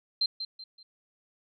sine tone with echo, 4142 Hz, C8, 18 cents flat, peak -23 dBFS, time 0.21-0.26 s, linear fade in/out 5 ms, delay 190 ms, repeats 3, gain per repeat -9 dB, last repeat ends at 0.83 s, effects none

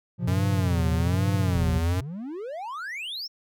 triangle chord, Bb suspended second, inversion none, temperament just, 116.54 / 131.11 / 174.81 Hz, Bb2 / C3 / F3, 0 / +4 / +2 cents, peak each -27 / -29 / -26 dBFS, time 0.18-1.82 s, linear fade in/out 50 ms
square tone with vibrato, 89.3 Hz, F2, 39 cents sharp, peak -24 dBFS, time 0.27-2.01 s, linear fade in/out 10 ms, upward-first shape sine, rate 1.2 Hz, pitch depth 180 cents each way
triangle exponential sweep, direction up, 30.87 to 5630 Hz, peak -30 dBFS, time 1.54-3.28 s, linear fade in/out 20 ms
effects none

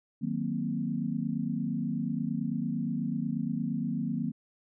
sine chord, C half-diminished seventh, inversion first, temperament equal, 155.56 / 185 / 233.1 / 261.6 Hz, Eb3 / Gb3 / Bb3 / C4, 0 / 0 / 0 / 0 cents, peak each -35 / -35 / -32 / -36 dBFS, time 0.21-4.32 s, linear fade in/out 20 ms, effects none

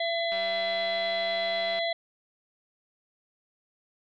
harmonic tone, 673 Hz, E5, 36 cents sharp, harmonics 1 / 3 / 5 / 6, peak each -28 / -33 / -35 / -36 dBFS, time 0-1.93 s, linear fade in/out 5 ms
click train, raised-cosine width 0.3 ms, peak -26 dBFS, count 286, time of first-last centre 0.32-1.789 s, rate 194 Hz
effects none

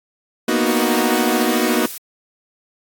sawtooth chord, B major seventh, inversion third, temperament equal, 233.1 / 246.9 / 311.1 / 370 Hz, A#3 / B3 / D#4 / F#4, 0 / 0 / 0 / 0 cents, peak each -17 dBFS, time 0.48-1.86 s, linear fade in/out 5 ms
blue noise, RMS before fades -30 dBFS, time 0.66-1.98 s, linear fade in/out 5 ms
effects AAC 64 kbps

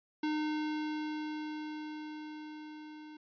square tone with level ramp, 305.3 Hz, D#4, 33 cents flat, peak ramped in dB -31 to -48 dBFS, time 0.23-3.17 s, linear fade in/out 5 ms, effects resampled to 11025 Hz

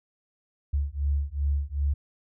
sine beating tone pair, 70 / 72.6 Hz, C#2 / D2, +18 / -19 cents, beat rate 2.6 Hz, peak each -27 dBFS, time 0.73-1.94 s, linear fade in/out 10 ms, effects none

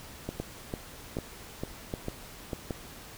two click trains, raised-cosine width 2 ms, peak -19 / -19 dBFS, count 6 / 4, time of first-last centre 0.29-2.532 / 0.4-2.708 s, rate 2.23 / 1.3 Hz, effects pink hiss -47 dBFS RMS until 3.17 s

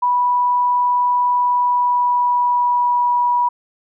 sine tone with pitch glide, 982 to 972.4 Hz, B5 to B5, -10 to -27 cents, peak -13 dBFS, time 0.02-3.49 s, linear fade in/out 10 ms, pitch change -17 cents, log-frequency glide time 1.39-3.09 s, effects none

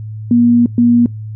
sine tone bursts at uneven times, 238.3 Hz, A#3, 38 cents sharp, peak -6 dBFS, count 2, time 0.31-0.66 / 0.78-1.06 s, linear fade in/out 2 ms, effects noise-tail reverb RT60 0.2 s tail -24 dB re dry + added 108 Hz sine -23 dBFS peak until 1.35 s

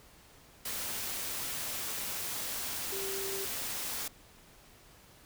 sine tone in noise, 390.1 Hz, G4, 8 cents flat, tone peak -38 dBFS, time 2.92-3.45 s, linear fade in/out 5 ms, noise white, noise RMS -37 dBFS, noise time 0.65-4.08 s, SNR -4 dB, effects pink hiss -58 dBFS RMS until 5.25 s

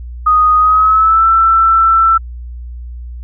sine tone with pitch glide, 1244.5 to 1333.8 Hz, D#6 to E6, 0 to +20 cents, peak -6 dBFS, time 0.26-2.18 s, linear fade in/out 10 ms, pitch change +120 cents, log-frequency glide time 0.57-1.27 s, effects added 60 Hz sine -24 dBFS peak until 3.23 s

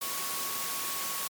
sine tone in noise, 1108.7 Hz, C#6, in tune, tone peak -40 dBFS, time 0.01-1.28 s, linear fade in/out 10 ms, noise white, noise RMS -34 dBFS, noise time 0.01-1.28 s, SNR -9 dB, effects high-pass 150 Hz 12 dB/octave + MP3 96 kbps

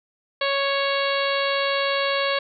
harmonic tone, 554.4 Hz, C#5, in tune, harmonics 1 / 2 / 3 / 4 / 5 / 6 / 7 / 8, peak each -24 / -27 / -29 / -30 / -31 / -32 / -32 / -33 dBFS, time 0.41-2.39 s, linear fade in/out 5 ms, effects none

